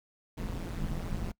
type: noise with amplitude modulation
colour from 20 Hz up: brown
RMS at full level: -31 dBFS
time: 0.37-1.32 s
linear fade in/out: 10 ms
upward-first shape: sine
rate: 173 Hz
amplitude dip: 90%
effects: noise-tail reverb RT60 0.1 s tail -23 dB re dry